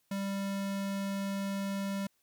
square tone, 197 Hz, G3, 9 cents sharp, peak -33 dBFS, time 0.11-2.07 s, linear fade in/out 5 ms, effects white hiss -74 dBFS RMS until 2.22 s

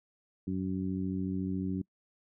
harmonic tone, 93.9 Hz, F#2, 26 cents sharp, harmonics 1 / 2 / 3 / 4, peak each -39 / -33 / -35 / -44 dBFS, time 0.47-1.82 s, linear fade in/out 5 ms, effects noise-tail reverb RT60 0.1 s tail -25 dB re dry

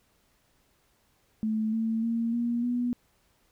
sine tone with pitch steps, 218.1 / 224.2 / 230.5 / 237 / 243.7 Hz, A3 / A3 / A#3 / A#3 / B3, -15 / +33 / -19 / +29 / -23 cents, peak -25 dBFS, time 1.43-2.93 s, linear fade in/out 0 ms, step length 300 ms, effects pink hiss -68 dBFS RMS until 3.51 s

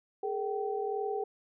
sine tone cluster, 413.2 / 455.2 / 771 Hz, G#4 / A#4 / G5, -9 / -41 / -29 cents, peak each -33 / -37 / -36 dBFS, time 0.23-1.24 s, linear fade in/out 5 ms, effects none

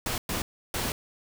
pink noise bursts at uneven times, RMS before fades -30 dBFS, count 3, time 0.06-0.18 / 0.29-0.42 / 0.74-0.92 s, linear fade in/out 2 ms, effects none

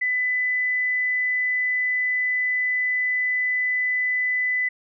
sine tone, 2000 Hz, B6, 21 cents sharp, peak -20 dBFS, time 0.01-4.69 s, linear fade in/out 10 ms, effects none

